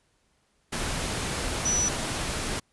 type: tone in noise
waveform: sine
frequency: 5920 Hz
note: F#8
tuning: in tune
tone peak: -23 dBFS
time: 1.65-1.89 s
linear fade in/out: 10 ms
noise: pink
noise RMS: -30 dBFS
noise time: 0.72-2.6 s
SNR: +4 dB
effects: pink hiss -69 dBFS RMS until 2.72 s + resampled to 24000 Hz